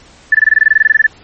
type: tone bursts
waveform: sine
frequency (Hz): 1754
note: A6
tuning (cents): -6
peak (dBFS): -3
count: 16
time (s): 0.32-1.067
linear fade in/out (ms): 5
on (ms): 27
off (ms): 21
effects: pink hiss -42 dBFS RMS until 1.23 s + MP3 32 kbps